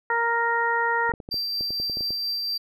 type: harmonic tone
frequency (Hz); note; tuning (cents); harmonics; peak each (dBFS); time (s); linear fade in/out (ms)
466.2; A#4; 0; 1 / 2 / 3 / 4; -29 / -24 / -27 / -26; 0.1-1.12; 2
type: clicks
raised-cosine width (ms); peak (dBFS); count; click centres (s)
2; -24; 12; 1.095 / 1.138 / 1.202 / 1.289 / 1.342 / 1.609 / 1.706 / 1.8 / 1.898 / 1.971 / 2.008 / 2.106
type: tone with tremolo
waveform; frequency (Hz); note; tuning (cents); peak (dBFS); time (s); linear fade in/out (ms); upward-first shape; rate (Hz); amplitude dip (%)
triangle; 4699; D8; 0; -23; 1.31-2.58; 10; triangle; 4.3; 25
effects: none